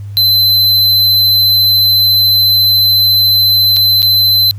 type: tone with dropouts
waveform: square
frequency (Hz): 4057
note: B7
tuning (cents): +46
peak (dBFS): -7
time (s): 0.17-4.51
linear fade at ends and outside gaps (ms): 0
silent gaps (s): 3.763-3.767 / 4.02-4.028
effects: added 101 Hz sine -22 dBFS peak until 4.58 s + pink hiss -49 dBFS RMS until 4.58 s